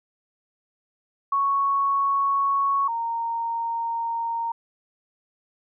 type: tone pair in turn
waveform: sine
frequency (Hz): 1108.7 / 924.7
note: C#6 / A#5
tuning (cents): 0 / -14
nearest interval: minor third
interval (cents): 314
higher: first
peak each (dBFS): -19 / -24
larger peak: first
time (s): 1.32-2.88 / 2.88-4.52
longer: second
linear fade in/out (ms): 5
effects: none